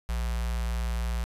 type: tone with notch filter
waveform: square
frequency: 58.3 Hz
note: A#1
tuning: 1 cent sharp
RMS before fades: -29 dBFS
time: 0.09-1.24 s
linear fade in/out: 0 ms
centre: 310 Hz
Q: 0.59
effects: resampled to 32000 Hz + 9-bit

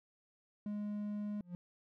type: tone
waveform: triangle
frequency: 207.7 Hz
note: G#3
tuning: in tune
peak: -35 dBFS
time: 0.66-1.41 s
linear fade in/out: 2 ms
type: tone with exponential growth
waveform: triangle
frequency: 176.6 Hz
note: F3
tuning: 20 cents sharp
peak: -35 dBFS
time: 1.38-1.55 s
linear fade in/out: 0 ms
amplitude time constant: 35 ms
effects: none

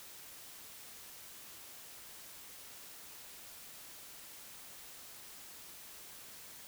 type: silence
effects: white hiss -52 dBFS RMS until 6.67 s

